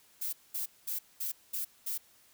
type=noise bursts; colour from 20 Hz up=violet; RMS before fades=-35 dBFS; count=6; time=0.21-1.98 s; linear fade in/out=10 ms; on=120 ms; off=210 ms; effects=white hiss -63 dBFS RMS until 2.33 s

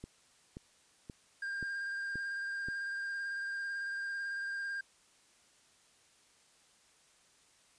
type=click train; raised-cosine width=3 ms; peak=-31 dBFS; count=6; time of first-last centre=0.04-2.686 s; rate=1.89 Hz
type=tone with vibrato; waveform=triangle; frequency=1600 Hz; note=G6; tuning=35 cents sharp; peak=-34 dBFS; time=1.42-4.81 s; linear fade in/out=5 ms; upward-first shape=sine; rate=18 Hz; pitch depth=17 cents each way
effects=white hiss -66 dBFS RMS until 7.78 s + resampled to 22050 Hz

